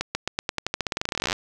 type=accelerating click train; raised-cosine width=0.2 ms; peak=-7 dBFS; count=28; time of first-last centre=0.01-1.329 s; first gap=140 ms; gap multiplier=0.9; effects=none